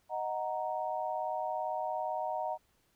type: chord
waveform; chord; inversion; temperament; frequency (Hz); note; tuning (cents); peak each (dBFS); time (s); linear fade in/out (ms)
sine; D# minor; none; equal; 622.3 / 740 / 932.3; D#5 / F#5 / A#5; 0 / 0 / 0; -37 / -36 / -37; 0.09-2.58; 50
effects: pink hiss -72 dBFS RMS until 2.95 s